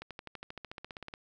accelerating click train, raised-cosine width 0.3 ms, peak -26 dBFS, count 17, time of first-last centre 0.02-1.139 s, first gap 87 ms, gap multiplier 0.97, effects none

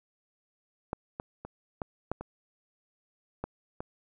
clicks, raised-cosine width 1 ms, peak -17 / -21 / -26 / -19 / -16 / -24 / -19 / -22 dBFS, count 8, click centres 0.931 / 1.199 / 1.45 / 1.818 / 2.116 / 2.21 / 3.44 / 3.805 s, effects none

